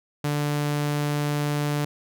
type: tone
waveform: sawtooth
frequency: 146.83 Hz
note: D3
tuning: in tune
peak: -19 dBFS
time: 0.24-1.85 s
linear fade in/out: 5 ms
effects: none